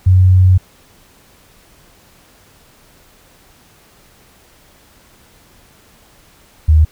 sine tone pair in turn, 92.5 / 77.78 Hz, F#2 / D#2, 0 / 0 cents, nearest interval minor third, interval 300 cents, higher first, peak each -5 dBFS, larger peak neither, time 0.06-0.58 / 6.68-6.85 s, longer first, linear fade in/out 10 ms, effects pink hiss -48 dBFS RMS until 6.91 s

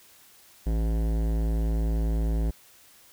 sine tone with hard clipping, 55 Hz, A1, in tune, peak -25 dBFS, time 0.66-2.51 s, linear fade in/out 10 ms, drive 17 dB, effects white hiss -55 dBFS RMS until 3.12 s

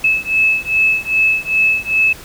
sine beating tone pair, 2600 / 2602.5 Hz, E7 / E7, -24 / -23 cents, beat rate 2.5 Hz, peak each -15 dBFS, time 0.04-2.13 s, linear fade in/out 5 ms, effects pink hiss -36 dBFS RMS until 2.24 s

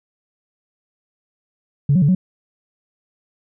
sine tone with pitch steps, 141.7 / 184.4 / 143.7 / 185 Hz, C#3 / F#3 / D3 / F#3, +38 / -6 / -37 / 0 cents, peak -10 dBFS, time 1.89-2.15 s, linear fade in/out 5 ms, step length 65 ms, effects tanh soft clip ceiling -7 dBFS

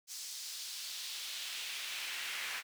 brown noise with high-pass filter sweep, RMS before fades -42 dBFS, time 0.07-2.63 s, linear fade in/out 50 ms, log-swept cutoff 5800 to 2000 Hz, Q 1.6, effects none

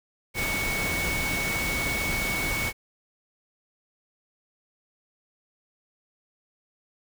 sine tone in noise, 2223 Hz, C#7, 4 cents sharp, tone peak -28 dBFS, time 0.34-2.73 s, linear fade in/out 50 ms, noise pink, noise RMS -30 dBFS, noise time 0.34-2.73 s, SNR -1 dB, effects none

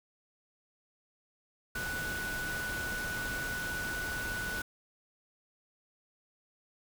sine tone in noise, 1480 Hz, F#6, in tune, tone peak -35 dBFS, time 1.75-4.62 s, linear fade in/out 5 ms, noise pink, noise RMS -40 dBFS, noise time 1.75-4.62 s, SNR +2 dB, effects none

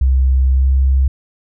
sine tone with pitch glide, 65.41 to 66.48 Hz, C2 to C2, 0 to +28 cents, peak -9 dBFS, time 0.01-1.08 s, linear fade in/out 5 ms, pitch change +28 cents, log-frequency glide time 0.51-0.68 s, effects none

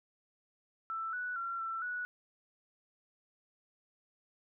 sine tone with pitch steps, 1328 / 1478 / 1367 / 1339 / 1470 Hz, E6 / F#6 / F6 / E6 / F#6, +12 / -2 / -37 / +27 / -12 cents, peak -35 dBFS, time 0.9-2.05 s, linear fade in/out 0 ms, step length 230 ms, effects none

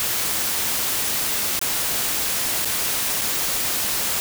white noise with dropouts, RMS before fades -23 dBFS, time 0-4.2 s, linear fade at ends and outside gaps 0 ms, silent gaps 1.592-1.614 / 2.648-2.655 / 3.212-3.216 s, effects none

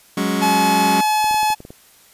sawtooth chord, F# suspended second, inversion none, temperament just, 185 / 208.1 / 277.5 Hz, F#3 / G#3 / C#4, 0 / +4 / +2 cents, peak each -18 dBFS, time 0.17-1.01 s, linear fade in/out 5 ms
45% pulse tone, 855 Hz, A5, 50 cents flat, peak -15 dBFS, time 0.41-1.55 s, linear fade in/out 20 ms
clicks, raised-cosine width 2 ms, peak -23 dBFS, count 8, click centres 1.243 / 1.311 / 1.344 / 1.431 / 1.503 / 1.604 / 1.651 / 1.705 s
effects white hiss -50 dBFS RMS until 2.13 s + resampled to 32000 Hz

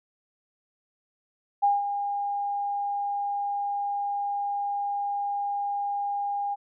sine tone with ADSR envelope, 810 Hz, G#5, 43 cents flat, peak -17 dBFS, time 1.62-6.56 s, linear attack 19 ms, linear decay 180 ms, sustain -9 dB, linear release 29 ms, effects none

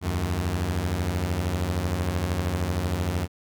sawtooth beating tone pair, 77.78 / 90.78 Hz, D#2 / F#2, 0 / -32 cents, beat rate 13 Hz, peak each -25 / -22 dBFS, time 0.01-3.28 s, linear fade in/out 50 ms, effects none

